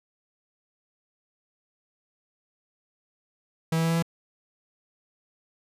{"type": "tone with pitch steps", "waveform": "45% pulse", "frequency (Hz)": [162.4, 163.53, 164.67, 165.81, 166.97], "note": ["E3", "E3", "E3", "E3", "E3"], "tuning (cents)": [-26, -14, -2, 10, 23], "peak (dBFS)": -22, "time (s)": [3.72, 4.025], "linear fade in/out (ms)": 5, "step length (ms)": 61, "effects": ["resampled to 32000 Hz"]}